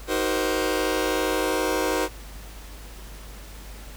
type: chord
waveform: sawtooth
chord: C half-diminished seventh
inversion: first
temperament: just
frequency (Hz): 314 / 376.7 / 470.9 / 523.3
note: Eb4 / Gb4 / Bb4 / C5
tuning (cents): +16 / +31 / +18 / 0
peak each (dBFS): -24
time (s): 0.07-2.09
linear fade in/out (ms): 50
effects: added 50 Hz sine -39 dBFS peak until 3.96 s + pink hiss -45 dBFS RMS until 3.96 s